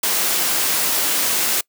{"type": "noise", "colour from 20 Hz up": "white", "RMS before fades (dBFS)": -19, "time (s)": [0.03, 1.61], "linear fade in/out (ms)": 5, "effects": ["noise-tail reverb RT60 0.1 s tail -25 dB re dry", "high-pass 200 Hz 12 dB/octave"]}